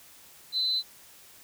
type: tone with amplitude modulation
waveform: sine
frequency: 4041 Hz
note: B7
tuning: 39 cents sharp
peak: -22 dBFS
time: 0.52-0.83 s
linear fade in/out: 50 ms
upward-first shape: sine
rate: 293 Hz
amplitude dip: 50%
effects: white hiss -53 dBFS RMS until 1.43 s